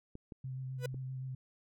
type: clicks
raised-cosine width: 3 ms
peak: -33 dBFS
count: 3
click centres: 0.154 / 0.322 / 0.944 s
type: tone with vibrato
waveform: sine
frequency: 130.6 Hz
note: C3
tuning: 3 cents flat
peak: -38 dBFS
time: 0.44-1.35 s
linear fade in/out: 5 ms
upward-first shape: square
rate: 7.7 Hz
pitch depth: 14 cents each way
type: tone with exponential growth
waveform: 45% pulse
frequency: 493.9 Hz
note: B4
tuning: in tune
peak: -32 dBFS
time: 0.78-0.86 s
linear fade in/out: 5 ms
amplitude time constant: 17 ms
effects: none